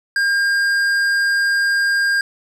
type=tone with tanh clipping; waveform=sine; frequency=1608 Hz; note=G6; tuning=44 cents sharp; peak=-16 dBFS; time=0.16-2.21 s; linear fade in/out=2 ms; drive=11 dB; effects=none